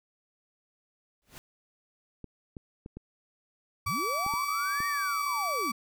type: noise with exponential growth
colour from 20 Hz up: pink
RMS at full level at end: -42 dBFS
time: 1.22-1.38 s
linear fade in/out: 0 ms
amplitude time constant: 34 ms
type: clicks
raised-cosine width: 3 ms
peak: -28 dBFS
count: 7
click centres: 2.243 / 2.568 / 2.861 / 2.97 / 4.264 / 4.338 / 4.804 s
type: tone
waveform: 35% pulse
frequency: 1150 Hz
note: D6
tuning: 37 cents flat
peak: -27 dBFS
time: 3.86-5.72 s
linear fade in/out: 10 ms
type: linear two-way sweep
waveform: sine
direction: up then down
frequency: 68.2 to 1878 to 203.5 Hz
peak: -34 dBFS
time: 3.86-5.72 s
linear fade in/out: 5 ms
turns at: 4.87 s
effects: none